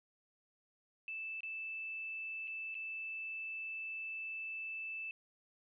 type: tone with dropouts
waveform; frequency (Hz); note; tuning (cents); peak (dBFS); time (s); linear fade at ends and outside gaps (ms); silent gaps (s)
sine; 2637; E7; 0; -40; 1.08-5.11; 1; 1.406-1.432 / 2.474-2.478 / 2.744-2.751
effects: none